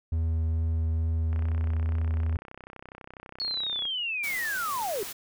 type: tone with vibrato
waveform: triangle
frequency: 80.9 Hz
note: E2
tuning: 32 cents flat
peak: -22 dBFS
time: 0.12-2.37 s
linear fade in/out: 5 ms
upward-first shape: triangle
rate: 2.3 Hz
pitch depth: 10 cents each way
type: click train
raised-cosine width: 0.5 ms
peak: -28 dBFS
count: 82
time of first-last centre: 1.33-3.853 s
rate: 32.1 Hz
type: linear sweep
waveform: sine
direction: down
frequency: 4400 to 370 Hz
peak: -28 dBFS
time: 3.4-5.03 s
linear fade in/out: 0 ms
type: noise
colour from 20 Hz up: white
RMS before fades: -38 dBFS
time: 4.23-5.13 s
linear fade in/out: 10 ms
effects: none